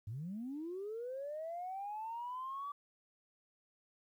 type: linear sweep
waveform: sine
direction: up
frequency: 96.4 to 1157 Hz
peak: -39 dBFS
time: 0.07-2.72 s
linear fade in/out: 5 ms
effects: tanh soft clip ceiling -35 dBFS + 12-bit